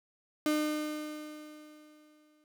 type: tone with exponential decay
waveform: 35% pulse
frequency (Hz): 303.3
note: D#4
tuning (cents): -44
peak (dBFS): -24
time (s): 0.46-2.44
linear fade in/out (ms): 1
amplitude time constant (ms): 430
effects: none